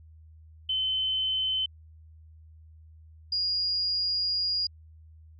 sine tone pair in turn, 3060 / 4857 Hz, G7 / D#8, -42 / -43 cents, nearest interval minor sixth, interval 799 cents, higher second, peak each -25 dBFS, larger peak neither, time 0.69-1.66 / 3.32-4.67 s, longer second, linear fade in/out 5 ms, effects added 79 Hz sine -49 dBFS peak until 5.39 s

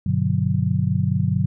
sine chord, G major seventh, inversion none, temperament just, 98 / 122.5 / 147 / 183.75 Hz, G2 / B2 / D3 / F#3, 0 / -14 / +2 / -12 cents, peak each -23 dBFS, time 0.06-1.46 s, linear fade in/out 5 ms, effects none

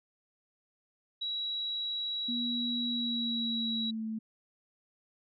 sine tone, 3887 Hz, B7, 28 cents flat, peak -32 dBFS, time 1.21-3.91 s, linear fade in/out 10 ms
sine tone with pitch glide, 239 to 220.4 Hz, A#3 to A3, +43 to +3 cents, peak -33 dBFS, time 2.28-4.19 s, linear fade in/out 10 ms, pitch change -140 cents, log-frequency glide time 2.88-4.06 s
effects none

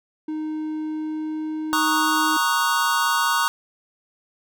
triangle tone with pitch glide, 310 to 312.5 Hz, D#4 to D#4, -6 to +8 cents, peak -23 dBFS, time 0.28-2.37 s, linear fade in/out 5 ms, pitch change +14 cents, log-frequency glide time 0.81-2.25 s
square chord, D# minor seventh, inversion second, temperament equal, 932.3 / 1108.7 / 1244.5 / 1480 Hz, A#5 / C#6 / D#6 / F#6, 0 / 0 / 0 / 0 cents, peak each -25 dBFS, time 1.73-3.48 s, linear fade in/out 0 ms
effects none

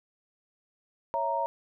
sine chord, A# diminished, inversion first, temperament equal, 554.4 / 659.3 / 932.3 Hz, C#5 / E5 / A#5, 0 / 0 / 0 cents, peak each -33 / -33 / -28 dBFS, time 1.14-1.46 s, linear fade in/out 0 ms, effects none

